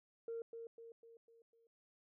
sine tone with echo, 460.3 Hz, A#4, 22 cents flat, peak -40 dBFS, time 0.28-0.42 s, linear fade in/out 2 ms, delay 250 ms, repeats 5, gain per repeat -6 dB, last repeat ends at 1.67 s, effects tanh soft clip ceiling -37 dBFS

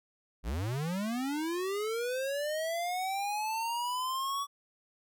square linear sweep, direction up, 46.25 to 1139 Hz, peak -32 dBFS, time 0.43-4.47 s, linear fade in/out 50 ms, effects none

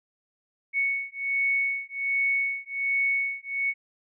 sine beating tone pair, 2217 / 2218.3 Hz, C#7 / C#7, 0 / +1 cents, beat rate 1.3 Hz, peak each -27 dBFS, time 0.73-3.74 s, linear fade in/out 50 ms, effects none

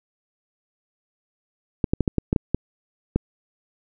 clicks, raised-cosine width 3 ms, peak -6 dBFS, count 9, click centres 1.842 / 1.935 / 2.007 / 2.078 / 2.183 / 2.329 / 2.362 / 2.546 / 3.16 s, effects none

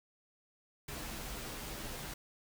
pink noise with comb filter, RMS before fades -43 dBFS, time 0.88-2.14 s, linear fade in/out 5 ms, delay 11 ms, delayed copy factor -0.6, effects none

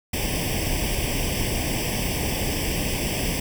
pink noise with comb filter, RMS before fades -25 dBFS, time 0.13-3.4 s, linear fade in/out 5 ms, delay 0.37 ms, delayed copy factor +0.95, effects none

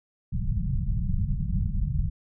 pink low-pass noise, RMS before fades -26 dBFS, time 0.32-2.1 s, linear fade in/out 10 ms, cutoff 200 Hz, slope 96 dB/octave, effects none

